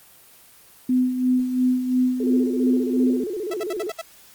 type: tone with tremolo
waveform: sine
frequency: 253.2 Hz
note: B3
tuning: 43 cents sharp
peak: -15 dBFS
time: 0.89-3.24 s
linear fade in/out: 5 ms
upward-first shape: sine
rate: 2.9 Hz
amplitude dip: 60%
type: tone with vibrato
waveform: sine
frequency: 392 Hz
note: G4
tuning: in tune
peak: -25 dBFS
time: 2.2-3.9 s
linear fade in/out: 2 ms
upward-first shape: square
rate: 15 Hz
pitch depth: 160 cents each way
type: tone bursts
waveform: sawtooth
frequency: 659.3 Hz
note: E5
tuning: in tune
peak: -24 dBFS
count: 6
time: 3.51-4.015 s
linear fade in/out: 5 ms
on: 30 ms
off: 65 ms
effects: white hiss -50 dBFS RMS until 4.34 s + Opus 24 kbps